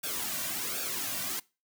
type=noise with flanger; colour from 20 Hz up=white; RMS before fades=-34 dBFS; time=0.03-1.4 s; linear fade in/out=10 ms; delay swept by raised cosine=0.98 to 2.38 ms; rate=1.3 Hz; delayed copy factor=-0.75; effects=noise-tail reverb RT60 0.3 s tail -23 dB re dry